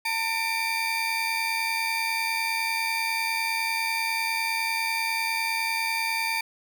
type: tone cluster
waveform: 35% pulse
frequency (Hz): 904 / 2297 / 2387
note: A5 / D7 / D7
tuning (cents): +47 / -39 / +28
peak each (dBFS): -28 / -28 / -27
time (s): 0.05-6.41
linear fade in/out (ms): 5
effects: none